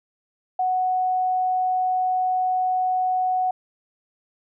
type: tone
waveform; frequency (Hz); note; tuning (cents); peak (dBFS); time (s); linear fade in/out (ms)
sine; 740; F#5; 0; -19; 0.59-3.51; 5
effects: none